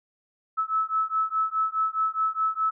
sine beating tone pair, 1300 / 1304.8 Hz, E6 / E6, -24 / -18 cents, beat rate 4.8 Hz, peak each -26 dBFS, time 0.57-2.71 s, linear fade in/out 20 ms, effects none

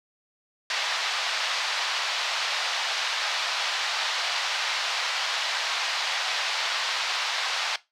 white band-pass noise, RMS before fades -28 dBFS, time 0.7-7.76 s, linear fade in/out 2 ms, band 680 to 4700 Hz, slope 24 dB/octave, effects noise-tail reverb RT60 0.2 s tail -17 dB re dry

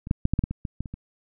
clicks, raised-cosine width 5 ms, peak -23 / -9 / -7 / -9 / -9 / -11 / -17 / -17 / -16 / -24 / -22 dBFS, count 11, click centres 0.071 / 0.111 / 0.254 / 0.336 / 0.391 / 0.439 / 0.51 / 0.652 / 0.806 / 0.858 / 0.94 s, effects none

